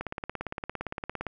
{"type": "click train", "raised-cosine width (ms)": 0.5, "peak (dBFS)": -18, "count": 23, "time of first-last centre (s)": [0.01, 1.267], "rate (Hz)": 17.5, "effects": []}